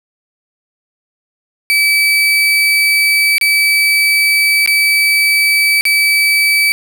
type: tone with dropouts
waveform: 35% pulse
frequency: 2300 Hz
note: D7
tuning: 37 cents flat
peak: -7 dBFS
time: 1.7-6.72 s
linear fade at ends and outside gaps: 0 ms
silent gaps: 3.382-3.412 / 4.661-4.675 / 5.81-5.853 s
effects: none